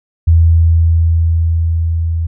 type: tone with level ramp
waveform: sine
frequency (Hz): 82.6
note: E2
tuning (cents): +4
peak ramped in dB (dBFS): -4 to -13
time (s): 0.27-2.27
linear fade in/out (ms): 10
effects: none